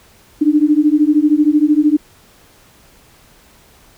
sine beating tone pair, 293.7 / 306.7 Hz, D4 / D#4, 0 / -25 cents, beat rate 13 Hz, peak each -12 dBFS, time 0.41-1.97 s, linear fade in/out 10 ms, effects pink hiss -48 dBFS RMS until 3.97 s

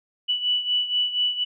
sine beating tone pair, 2960 / 2964.2 Hz, F#7 / F#7, 0 / +2 cents, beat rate 4.2 Hz, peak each -22 / -27 dBFS, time 0.28-1.45 s, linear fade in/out 20 ms, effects none

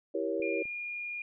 sine chord, E diminished seventh, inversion none, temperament equal with one note detuned, 329.6 / 392 / 471.6 / 554.4 Hz, E4 / G4 / Bb4 / Db5, 0 / 0 / +20 / 0 cents, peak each -35 dBFS, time 0.14-0.63 s, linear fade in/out 10 ms
clicks, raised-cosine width 2 ms, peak -39 dBFS, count 2, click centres 0.398 / 0.655 s
sine tone with pitch glide, 2409 to 2424 Hz, D7 to D#7, +43 to -46 cents, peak -35 dBFS, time 0.42-1.22 s, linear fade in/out 2 ms, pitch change +11 cents, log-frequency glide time 0.64-0.72 s
effects none

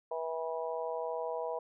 harmonic tone, 162.5 Hz, E3, 24 cents flat, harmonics 3 / 4 / 5 / 6, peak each -37 / -38 / -43 / -41 dBFS, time 0.11-1.59 s, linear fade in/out 5 ms, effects none

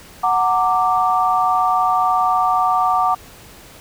sine chord, Gb augmented, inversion none, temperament equal with one note detuned, 740 / 916.3 / 1174.7 Hz, Gb5 / Bb5 / D6, 0 / -30 / 0 cents, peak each -17 / -21 / -17 dBFS, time 0.23-3.15 s, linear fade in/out 10 ms, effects pink hiss -42 dBFS RMS until 3.8 s

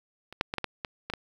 clicks, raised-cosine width 0.3 ms, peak -27 / -8 / -15 / -13 / -13 / -16 / -18 / -14 dBFS, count 8, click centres 0.326 / 0.411 / 0.539 / 0.583 / 0.643 / 0.848 / 1.1 / 1.137 s, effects 8-bit

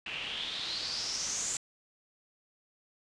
white noise with low-pass filter sweep, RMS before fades -36 dBFS, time 0.06-1.57 s, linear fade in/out 2 ms, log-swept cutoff 2600 to 7500 Hz, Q 6.1, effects resampled to 22050 Hz

